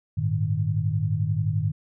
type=tone cluster; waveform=sine; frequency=99.8 / 111.2 / 152.9 Hz; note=G2 / A2 / D#3; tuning=+32 / +19 / -30 cents; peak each=-26 dBFS; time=0.17-1.72 s; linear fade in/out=10 ms; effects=none